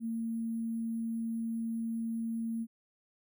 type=tone with sample-and-hold; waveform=sine; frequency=227.5 Hz; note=A#3; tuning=42 cents flat; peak=-32 dBFS; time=0-2.67 s; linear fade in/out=50 ms; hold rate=11025 Hz; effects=none